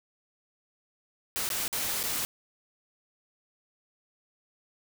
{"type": "noise with dropouts", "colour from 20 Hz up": "white", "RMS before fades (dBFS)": -31, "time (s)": [1.36, 2.25], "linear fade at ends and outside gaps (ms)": 0, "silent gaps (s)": [[1.49, 1.502], [1.679, 1.728], [2.03, 2.037]], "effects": []}